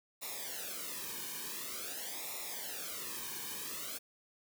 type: noise with flanger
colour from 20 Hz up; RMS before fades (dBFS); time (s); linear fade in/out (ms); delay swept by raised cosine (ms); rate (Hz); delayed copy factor
white; -42; 0.21-3.99; 20; 0.64 to 1.51; 0.47; -0.9
effects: none